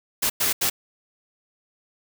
white noise bursts at uneven times, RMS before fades -22 dBFS, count 3, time 0.22-0.3 / 0.4-0.53 / 0.61-0.7 s, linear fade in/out 10 ms, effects none

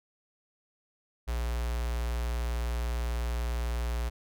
square tone with notch filter, 59.1 Hz, A#1, 24 cents sharp, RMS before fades -31 dBFS, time 1.27-4.1 s, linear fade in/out 20 ms, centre 230 Hz, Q 0.8, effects none

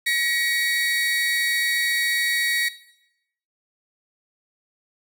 30% pulse tone pair together, 1909.1 / 2243 Hz, A#6 / C#7, +41 / +20 cents, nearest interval minor third, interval 279 cents, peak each -18 / -23 dBFS, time 0.06-2.69 s, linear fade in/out 10 ms, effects noise-tail reverb RT60 0.8 s tail -17 dB re dry

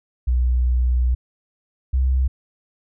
sine tone pair in turn, 61.74 / 64.9 Hz, B1 / C2, 0 / -13 cents, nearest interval minor second, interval 87 cents, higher second, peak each -15 dBFS, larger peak neither, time 0.27-1.15 / 1.93-2.28 s, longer first, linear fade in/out 10 ms, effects none

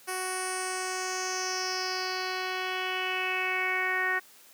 10% pulse tone with low-pass filter sweep, 371.2 Hz, F#4, 6 cents sharp, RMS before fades -31 dBFS, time 0.07-4.2 s, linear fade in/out 20 ms, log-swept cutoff 11000 to 1800 Hz, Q 4.7, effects white hiss -55 dBFS RMS until 4.53 s + high-pass 200 Hz 12 dB/octave

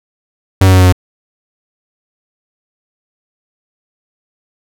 45% pulse tone with pitch steps, 95 / 93.85 / 92.72 / 91.61 / 90.5 Hz, F#2 / F#2 / F#2 / F#2 / F#2, +46 / +25 / +4 / -17 / -38 cents, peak -4 dBFS, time 0.61-0.925 s, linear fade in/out 5 ms, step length 63 ms, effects none

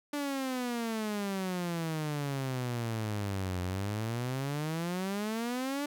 sawtooth exponential two-way sweep, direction down then up, 293.7 to 89 to 293.7 Hz, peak -28 dBFS, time 0.13-5.86 s, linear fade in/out 5 ms, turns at 3.62 s, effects none

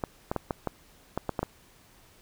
clicks, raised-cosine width 1 ms, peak -14 dBFS, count 9, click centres 0.038 / 0.315 / 0.363 / 0.508 / 0.673 / 1.176 / 1.293 / 1.392 / 1.43 s, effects pink hiss -58 dBFS RMS until 2.21 s

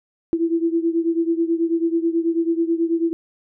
sine beating tone pair, 330.2 / 339.4 Hz, E4 / F4, +3 / -49 cents, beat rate 9.2 Hz, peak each -19 / -22 dBFS, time 0.33-3.13 s, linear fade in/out 0 ms, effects none

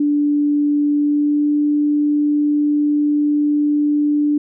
sine tone with pitch glide, 292.3 to 294.8 Hz, D4 to D4, -8 to +7 cents, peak -13 dBFS, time 0-4.38 s, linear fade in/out 5 ms, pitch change +15 cents, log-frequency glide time 0.95-1.53 s, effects none

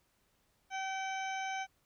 harmonic tone, 768 Hz, G5, 36 cents flat, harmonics 1 / 2 / 3 / 4 / 5 / 7 / 8, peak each -37 / -43 / -43 / -49 / -56 / -59 / -50 dBFS, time 0.7-1.67 s, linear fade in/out 50 ms, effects pink hiss -74 dBFS RMS until 1.85 s

